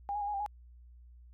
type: tone with pitch steps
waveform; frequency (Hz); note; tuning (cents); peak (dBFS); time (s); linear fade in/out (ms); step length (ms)
sine; 807 / 833 / 809 / 833 / 793 / 833; G#5 / G#5 / G#5 / G#5 / G5 / G#5; -50 / +5 / -46 / +5 / +20 / +5; -32; 0.09-0.462; 0; 62
effects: added 60 Hz sine -52 dBFS peak until 1.33 s